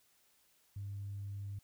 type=tone; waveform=sine; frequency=100 Hz; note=G2; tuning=35 cents sharp; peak=-39 dBFS; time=0.76-1.59 s; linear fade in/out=5 ms; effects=tanh soft clip ceiling -35 dBFS + white hiss -71 dBFS RMS until 1.63 s